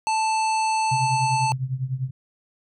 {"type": "harmonic tone", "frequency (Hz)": 880, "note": "A5", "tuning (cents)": 0, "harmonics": [1, 3, 5, 7, 9, 10], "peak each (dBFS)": [-20, -30, -34, -37, -39, -40], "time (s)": [0.07, 1.52], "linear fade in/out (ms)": 0}
{"type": "tone with tremolo", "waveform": "sine", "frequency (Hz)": 130.4, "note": "C3", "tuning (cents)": -5, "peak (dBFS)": -20, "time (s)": [0.91, 2.11], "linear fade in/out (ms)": 10, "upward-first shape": "triangle", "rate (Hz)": 10, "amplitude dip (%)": 90}
{"effects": []}